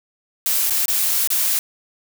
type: noise with dropouts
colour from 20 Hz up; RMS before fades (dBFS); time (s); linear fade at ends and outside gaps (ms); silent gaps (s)
blue; -19; 0.46-1.59; 1; 0.698-0.706 / 0.857-0.881 / 1.274-1.303
effects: none